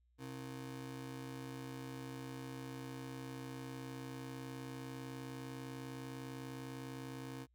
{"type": "ring-modulated tone", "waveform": "30% pulse", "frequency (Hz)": 198.3, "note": "G3", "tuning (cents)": 20, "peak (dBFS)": -39, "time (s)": [0.18, 7.47], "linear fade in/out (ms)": 50, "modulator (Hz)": 69.2, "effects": ["added 60 Hz sine -70 dBFS peak until 7.54 s"]}